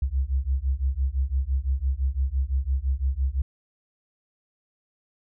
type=beating tone pair; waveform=sine; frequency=63.9 / 69.8 Hz; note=C2 / C#2; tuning=-40 / +13 cents; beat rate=5.9 Hz; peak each=-25 dBFS; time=0.02-3.42 s; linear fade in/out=5 ms; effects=none